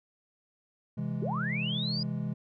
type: chord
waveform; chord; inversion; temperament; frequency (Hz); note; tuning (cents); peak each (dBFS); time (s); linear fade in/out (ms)
triangle; C augmented; none; equal; 130.81 / 164.81 / 207.7; C3 / E3 / G#3; 0 / 0 / 0; -33; 0.97-2.34; 10
type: linear sweep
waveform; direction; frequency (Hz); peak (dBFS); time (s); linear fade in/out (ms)
sine; up; 331.4 to 4952; -32; 1.22-2.03; 2
effects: none